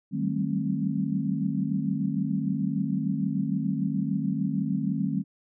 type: tone cluster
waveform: sine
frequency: 154.1 / 189.6 / 196.3 / 220 / 267.2 Hz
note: D#3 / F#3 / G3 / A3 / C4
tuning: -16 / +43 / +3 / 0 / +36 cents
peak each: -31 dBFS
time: 0.11-5.24 s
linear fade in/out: 50 ms
effects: none